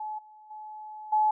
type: tone with level steps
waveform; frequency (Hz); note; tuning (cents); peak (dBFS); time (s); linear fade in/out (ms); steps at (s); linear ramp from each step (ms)
sine; 856; A5; -48; -32 / -49 / -39 / -20; 0-1.31; 5; 0.18 / 0.5 / 1.12; 10
effects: none